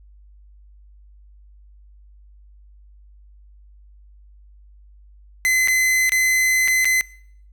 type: tone with dropouts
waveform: 45% pulse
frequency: 2040 Hz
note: C7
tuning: 44 cents flat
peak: -15 dBFS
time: 5.45-7.01 s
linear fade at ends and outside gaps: 0 ms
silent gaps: 5.675-5.683 / 6.094-6.12 / 6.677-6.682 / 6.846-6.854 s
effects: noise-tail reverb RT60 0.7 s tail -24 dB re dry + added 50 Hz sine -45 dBFS peak until 7.52 s